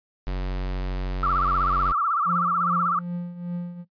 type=tone; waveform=square; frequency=46.36 Hz; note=F#1; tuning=4 cents sharp; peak=-26 dBFS; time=0.27-1.92 s; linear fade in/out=0 ms
type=tone with vibrato; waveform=sine; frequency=1245 Hz; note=D#6; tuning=1 cent sharp; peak=-20 dBFS; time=1.23-2.99 s; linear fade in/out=2 ms; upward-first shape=sine; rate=16 Hz; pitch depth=170 cents each way
type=tone with tremolo; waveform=triangle; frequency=175.1 Hz; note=F3; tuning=5 cents sharp; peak=-23 dBFS; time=2.25-3.85 s; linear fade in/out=50 ms; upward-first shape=triangle; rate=2.5 Hz; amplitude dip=75%
effects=noise-tail reverb RT60 0.1 s tail -17 dB re dry + resampled to 11025 Hz